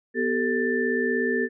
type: tone cluster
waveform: sine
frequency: 247 / 388.9 / 445.3 / 1770 Hz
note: B3 / G4 / A4 / A6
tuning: 0 / -14 / +21 / +10 cents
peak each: -27 dBFS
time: 0.14-1.49 s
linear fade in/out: 50 ms
effects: none